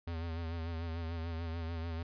square tone with vibrato, 82.9 Hz, E2, 10 cents sharp, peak -37 dBFS, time 0.07-2.03 s, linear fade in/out 5 ms, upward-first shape sine, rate 6.8 Hz, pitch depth 49 cents each way, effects resampled to 11025 Hz

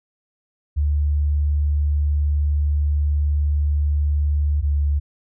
sine tone pair in turn, 73.42 / 72.37 Hz, D2 / D2, 0 / -25 cents, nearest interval unison, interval 25 cents, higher first, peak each -16 dBFS, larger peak neither, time 0.76-4.62 / 4.62-5 s, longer first, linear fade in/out 20 ms, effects none

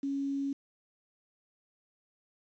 sine tone with quantisation, 277.2 Hz, C#4, in tune, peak -30 dBFS, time 0.03-0.53 s, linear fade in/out 5 ms, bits 9, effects resampled to 16000 Hz

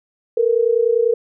sine tone pair together, 449.9 / 480 Hz, A4 / B4, +39 / -49 cents, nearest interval minor second, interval 112 cents, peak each -16 dBFS, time 0.37-1.14 s, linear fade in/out 5 ms, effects none

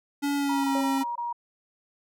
square tone with pitch glide, 284.5 to 270.1 Hz, C#4 to C#4, +45 to -45 cents, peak -25 dBFS, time 0.22-1.04 s, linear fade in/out 20 ms, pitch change -90 cents, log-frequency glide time 0.36-0.81 s
sine tone bursts, 950 Hz, A#5, 33 cents sharp, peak -28 dBFS, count 5, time 0.49-1.328 s, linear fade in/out 5 ms, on 150 ms, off 22 ms
sine tone with exponential decay, 554 Hz, C#5, 1 cent flat, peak -29 dBFS, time 0.75-1.26 s, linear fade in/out 1 ms, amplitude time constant 110 ms
effects none

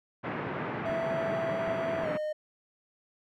pink band-pass noise, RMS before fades -35 dBFS, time 0.23-2.18 s, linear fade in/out 20 ms, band 130 to 2100 Hz, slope 24 dB/octave
triangle tone with pitch glide, 659.3 to 611.6 Hz, E5 to D#5, 0 to -30 cents, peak -28 dBFS, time 0.85-2.33 s, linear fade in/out 10 ms, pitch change -130 cents, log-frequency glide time 2.02-2.08 s
clicks, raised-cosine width 2 ms, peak -30 dBFS, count 3, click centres 0.897 / 1.678 / 2.035 s
effects none

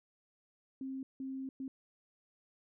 sine tone bursts at uneven times, 265.9 Hz, C4, 28 cents sharp, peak -38 dBFS, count 3, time 0.81-1.03 / 1.2-1.49 / 1.6-1.68 s, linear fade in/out 2 ms, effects none

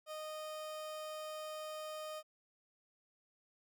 30% pulse tone, 618 Hz, D#5, 12 cents flat, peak -40 dBFS, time 0.06-2.23 s, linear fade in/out 50 ms, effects none

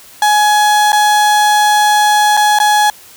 35% pulse tone with dropouts, 840 Hz, G#5, 19 cents sharp, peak -6 dBFS, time 0.22-2.9 s, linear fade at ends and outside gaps 2 ms, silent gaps 0.92-0.929 / 2.369-2.373 / 2.588-2.6 s, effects white hiss -39 dBFS RMS until 3.16 s

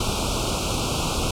pink band-stop noise, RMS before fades -24 dBFS, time 0-1.31 s, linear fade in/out 5 ms, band 1400 to 2400 Hz, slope 96 dB/octave, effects low-pass 9000 Hz 12 dB/octave

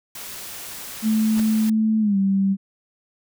white noise, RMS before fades -35 dBFS, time 0.15-1.7 s, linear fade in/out 5 ms
sine tone with pitch glide, 218.7 to 194.84 Hz, A3 to G3, -10 to -10 cents, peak -16 dBFS, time 1.02-2.57 s, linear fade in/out 50 ms, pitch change -200 cents, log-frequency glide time 2-2.17 s
pink noise with exponential growth, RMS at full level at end -29 dBFS, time 1.27-1.4 s, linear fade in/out 1 ms, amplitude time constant 28 ms
effects none

